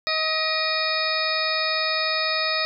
harmonic tone with a mistuned harmonic, 631 Hz, D#5, 24 cents sharp, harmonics 1 / 2 / 3 / 4 / 6 / 7 / 8, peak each -29 / -29 / -29 / -29 / -29 / -29 / -29 dBFS, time 0.07-2.65 s, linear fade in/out 0 ms, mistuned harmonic 4, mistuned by -63 cents, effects none

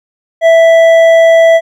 sine tone with hard clipping, 659.3 Hz, E5, in tune, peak -4 dBFS, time 0.41-1.61 s, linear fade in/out 50 ms, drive 7 dB, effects none

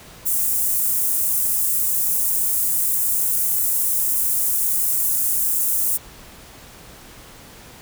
white high-pass noise, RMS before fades -20 dBFS, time 0.25-5.98 s, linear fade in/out 20 ms, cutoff 8300 Hz, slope 24 dB/octave, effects pink hiss -43 dBFS RMS until 7.81 s

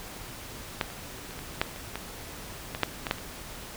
clicks, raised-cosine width 0.3 ms, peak -9 / -27 / -27 / -22 / -7 / -25 / -16 / -17 / -6 / -14 / -8 / -26 dBFS, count 12, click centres 0.812 / 0.902 / 1.308 / 1.391 / 1.615 / 1.761 / 1.956 / 2.749 / 2.833 / 3.068 / 3.111 / 3.184 s, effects pink hiss -42 dBFS RMS until 3.76 s

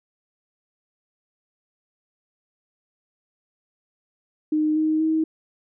sine tone with pitch steps, 307.2 / 312.2 / 317.3 Hz, D#4 / D#4 / D#4, -22 / +6 / +34 cents, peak -18 dBFS, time 4.52-5.24 s, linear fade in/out 5 ms, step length 240 ms, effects none

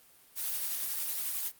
blue noise with tremolo, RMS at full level -33 dBFS, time 0.35-1.52 s, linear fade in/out 50 ms, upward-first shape sine, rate 11 Hz, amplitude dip 25%, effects white hiss -60 dBFS RMS until 1.59 s + Opus 32 kbps

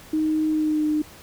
sine tone with pitch glide, 311.1 to 304 Hz, D#4 to D#4, 0 to -40 cents, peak -19 dBFS, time 0.13-1.02 s, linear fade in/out 5 ms, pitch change -40 cents, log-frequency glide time 0.49-0.86 s, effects pink hiss -46 dBFS RMS until 1.22 s

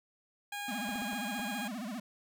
15% pulse tone, 817 Hz, G#5, 29 cents flat, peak -31 dBFS, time 0.52-1.68 s, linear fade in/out 5 ms
square tone with vibrato, 226.5 Hz, A#3, 50 cents flat, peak -38 dBFS, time 0.68-2 s, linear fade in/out 5 ms, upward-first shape sine, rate 15 Hz, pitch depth 230 cents each way
clicks, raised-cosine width 1 ms, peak -32 dBFS, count 5, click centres 0.891 / 0.957 / 1.02 / 1.131 / 1.394 s
effects none

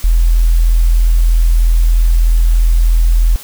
sine tone, 41.58 Hz, E1, 16 cents sharp, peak -6 dBFS, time 0.04-3.36 s, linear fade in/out 0 ms, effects white hiss -33 dBFS RMS until 3.43 s

